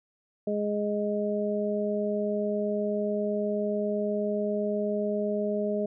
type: harmonic tone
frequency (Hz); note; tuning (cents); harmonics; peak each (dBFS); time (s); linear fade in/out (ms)
207.7; G#3; 0; 1 / 2 / 3; -30 / -30 / -30; 0.47-5.86; 5
effects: none